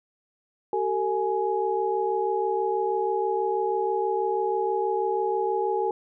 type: tone cluster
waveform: sine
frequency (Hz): 384.4 / 450.6 / 836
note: G4 / A4 / G#5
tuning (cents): -34 / +41 / +11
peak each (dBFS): -27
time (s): 0.73-5.91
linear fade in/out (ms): 2
effects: none